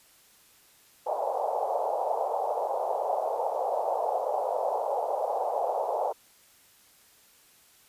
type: band-pass noise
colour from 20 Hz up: white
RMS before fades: -29 dBFS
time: 1.06-6.13 s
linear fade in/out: 10 ms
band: 490 to 860 Hz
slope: 48 dB/octave
effects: white hiss -59 dBFS RMS until 7.88 s + resampled to 32000 Hz